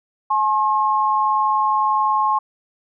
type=tone pair together; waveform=sine; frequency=852.4 / 1074 Hz; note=G#5 / C6; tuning=+45 / +45 cents; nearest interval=major third; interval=400 cents; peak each=-19 / -17 dBFS; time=0.3-2.39 s; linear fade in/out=10 ms; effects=none